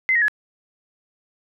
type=tone with pitch steps; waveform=sine; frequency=2057 / 1882 / 1696 Hz; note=C7 / A#6 / G#6; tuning=-30 / +16 / +36 cents; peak=-15 dBFS; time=0.09-0.282 s; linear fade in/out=0 ms; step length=64 ms; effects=none